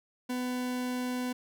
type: tone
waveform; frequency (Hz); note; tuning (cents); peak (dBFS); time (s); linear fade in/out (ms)
40% pulse; 250; B3; +21; -30; 0.29-1.33; 10
effects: none